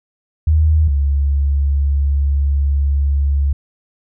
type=tone pair in turn; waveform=sine; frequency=77.8 / 70.28 Hz; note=D#2 / C#2; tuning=0 / +24 cents; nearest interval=major second; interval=176 cents; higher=first; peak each=-9 / -12 dBFS; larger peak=first; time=0.47-0.88 / 0.88-3.53 s; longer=second; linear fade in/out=5 ms; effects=none